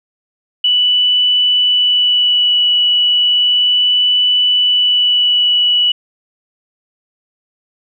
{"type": "tone with vibrato", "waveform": "sine", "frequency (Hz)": 2960, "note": "F#7", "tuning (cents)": 0, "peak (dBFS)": -9, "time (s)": [0.64, 5.92], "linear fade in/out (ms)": 5, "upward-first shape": "sine", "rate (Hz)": 0.34, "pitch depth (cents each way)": 9, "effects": []}